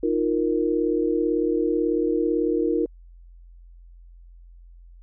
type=chord; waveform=sine; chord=Eb suspended second; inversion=none; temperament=equal; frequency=311.1 / 349.2 / 466.2 Hz; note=Eb4 / F4 / Bb4; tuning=0 / 0 / 0 cents; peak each=-24 dBFS; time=0.03-2.86 s; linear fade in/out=5 ms; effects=added 43 Hz sine -44 dBFS peak until 5.02 s